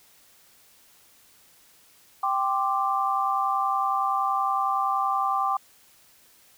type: chord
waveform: sine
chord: G suspended fourth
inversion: none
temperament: just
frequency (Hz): 784 / 1045.3 / 1176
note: G5 / C6 / D6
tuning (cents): 0 / -2 / +2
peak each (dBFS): -26 / -29 / -25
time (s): 2.23-5.57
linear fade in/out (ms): 5
effects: white hiss -57 dBFS RMS until 6.57 s